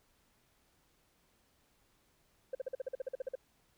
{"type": "tone bursts", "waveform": "sine", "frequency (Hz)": 523.3, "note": "C5", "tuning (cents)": 0, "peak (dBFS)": -32, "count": 13, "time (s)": [2.53, 3.354], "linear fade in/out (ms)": 5, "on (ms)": 20, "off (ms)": 47, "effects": ["tanh soft clip ceiling -32 dBFS", "pink hiss -72 dBFS RMS until 3.77 s"]}